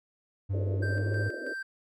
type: tone with pitch glide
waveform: triangle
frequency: 98 to 103.83 Hz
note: G2 to G#2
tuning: 0 to 0 cents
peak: -25 dBFS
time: 0.49-1.3 s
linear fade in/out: 20 ms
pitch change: +100 cents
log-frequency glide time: 0.76-1.17 s
type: band-pass noise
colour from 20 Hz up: white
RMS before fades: -38 dBFS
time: 0.53-1.54 s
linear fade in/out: 10 ms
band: 260 to 600 Hz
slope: 96 dB/octave
type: tone with tremolo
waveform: triangle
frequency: 1568 Hz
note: G6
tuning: in tune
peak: -32 dBFS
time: 0.82-1.63 s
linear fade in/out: 10 ms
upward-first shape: square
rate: 3.1 Hz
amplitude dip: 45%
effects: none